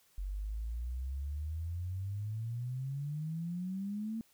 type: exponential sweep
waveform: sine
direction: up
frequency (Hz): 46.25 to 228.3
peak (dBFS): -35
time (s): 0.18-4.21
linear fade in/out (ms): 0
effects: white hiss -68 dBFS RMS until 4.33 s